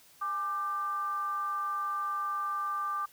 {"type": "tone with frequency modulation", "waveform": "sine", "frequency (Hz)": 1187, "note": "D6", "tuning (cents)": 18, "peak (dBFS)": -30, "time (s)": [0.21, 3.06], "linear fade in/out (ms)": 10, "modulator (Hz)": 360, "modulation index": 0.38, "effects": ["white hiss -59 dBFS RMS until 3.12 s"]}